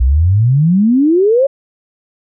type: exponential sweep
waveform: sine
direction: up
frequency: 58.7 to 567 Hz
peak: -7 dBFS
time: 0-1.47 s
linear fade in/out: 10 ms
effects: none